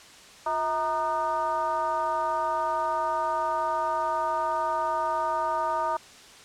sine tone with frequency modulation, 932.3 Hz, A#5, in tune, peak -24 dBFS, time 0.46-5.97 s, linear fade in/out 5 ms, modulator 289 Hz, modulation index 1.1, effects white hiss -49 dBFS RMS until 6.44 s + low-pass 7000 Hz 12 dB/octave

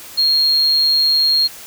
sine tone, 4250 Hz, C8, 26 cents sharp, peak -10 dBFS, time 0.17-1.48 s, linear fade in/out 20 ms, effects tanh soft clip ceiling -8 dBFS + white hiss -36 dBFS RMS until 1.66 s

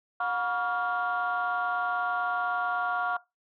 sine tone cluster, 720 / 964 / 1129 / 1402 Hz, F#5 / B5 / C#6 / F6, -47 / -42 / +31 / +6 cents, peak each -30 / -35 / -31 / -30 dBFS, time 0.2-3.17 s, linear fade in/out 5 ms, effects noise-tail reverb RT60 0.2 s tail -19 dB re dry + tanh soft clip ceiling -20 dBFS

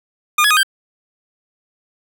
25% pulse tone with pitch steps, 1214 / 1682 / 1242 / 1573 Hz, D#6 / G#6 / D#6 / G6, -43 / +22 / -3 / +6 cents, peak -7 dBFS, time 0.38-0.632 s, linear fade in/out 5 ms, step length 63 ms, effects none

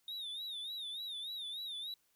triangle tone with vibrato, 3687 Hz, A#7, 20 cents flat, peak -39 dBFS, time 0.08-1.94 s, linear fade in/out 2 ms, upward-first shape sine, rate 3.4 Hz, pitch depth 110 cents each way, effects white hiss -75 dBFS RMS until 2.15 s

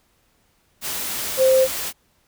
sine tone in noise, 523.3 Hz, C5, in tune, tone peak -12 dBFS, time 1.37-1.68 s, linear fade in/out 50 ms, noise white, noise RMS -27 dBFS, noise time 0.81-1.93 s, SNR +12 dB, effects pink hiss -63 dBFS RMS until 2.27 s

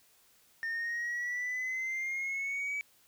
sine exponential sweep, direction up, 1814 to 2292 Hz, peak -30 dBFS, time 0.63-2.81 s, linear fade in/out 0 ms, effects tanh soft clip ceiling -31 dBFS + white hiss -65 dBFS RMS until 3.07 s

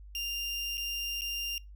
30% pulse tone with dropouts, 2794 Hz, F7, in tune, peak -30 dBFS, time 0.15-1.58 s, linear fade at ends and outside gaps 1 ms, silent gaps 0.772-0.778 / 1.21-1.218 s, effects noise-tail reverb RT60 0.2 s tail -24 dB re dry + added 50 Hz sine -46 dBFS peak until 1.75 s

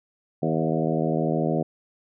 harmonic tone with a mistuned harmonic, 79.8 Hz, D#2, 44 cents sharp, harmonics 2 / 3 / 4 / 5 / 6 / 7 / 8 / 9, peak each -26 / -28 / -29 / -30 / -31 / -31 / -32 / -33 dBFS, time 0.42-1.63 s, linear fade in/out 10 ms, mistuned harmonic 8, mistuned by +18 cents, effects none

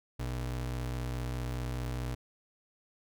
square ring-modulated tone, 89.7 Hz, F2, 47 cents sharp, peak -31 dBFS, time 0.19-2.15 s, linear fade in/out 10 ms, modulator 32.4 Hz, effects none

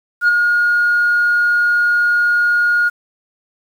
sine tone with ADSR envelope, 1432 Hz, F6, 43 cents sharp, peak -5 dBFS, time 0.21-2.9 s, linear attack 72 ms, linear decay 15 ms, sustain -5 dB, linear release 24 ms, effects tanh soft clip ceiling -7 dBFS + 7-bit

